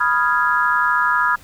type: chord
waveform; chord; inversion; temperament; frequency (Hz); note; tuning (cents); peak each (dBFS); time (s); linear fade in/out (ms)
sine; F half-diminished seventh; second; equal; 987.8 / 1244.5 / 1396.9 / 1661.2; Cb6 / Eb6 / F6 / Ab6; 0 / 0 / 0 / 0; -20; 0-1.36; 10
effects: pink hiss -46 dBFS RMS until 1.43 s